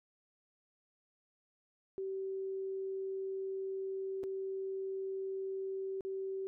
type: tone with dropouts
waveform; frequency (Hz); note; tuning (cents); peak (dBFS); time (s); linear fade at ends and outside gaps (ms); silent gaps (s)
sine; 384.8; G4; -32; -36; 1.98-6.47; 0; 4.233-4.238 / 6.008-6.05
effects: none